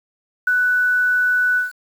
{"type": "tone with ADSR envelope", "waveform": "sine", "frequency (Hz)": 1487, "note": "F#6", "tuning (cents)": 8, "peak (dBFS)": -11, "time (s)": [0.47, 1.72], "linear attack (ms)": 6, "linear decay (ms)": 6, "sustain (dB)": -3, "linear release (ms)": 150, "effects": ["7-bit"]}